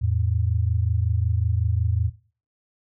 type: tone pair together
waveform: sine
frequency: 84.2 / 109.63 Hz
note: E2 / A2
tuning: +37 / -6 cents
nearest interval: perfect fourth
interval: 457 cents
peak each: -22 dBFS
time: 0.01-2.1 s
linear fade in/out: 20 ms
effects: noise-tail reverb RT60 0.4 s tail -18 dB re dry